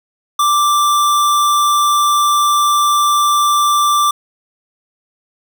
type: tone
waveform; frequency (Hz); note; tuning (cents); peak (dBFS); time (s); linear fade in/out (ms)
square; 1176; D6; +2; -11; 0.39-4.11; 5
effects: none